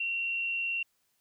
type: tone with frequency modulation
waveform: sine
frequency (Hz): 2739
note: F7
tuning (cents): -34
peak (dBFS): -29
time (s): 0-0.83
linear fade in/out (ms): 5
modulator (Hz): 97.1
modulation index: 0.41
effects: white hiss -74 dBFS RMS until 1.2 s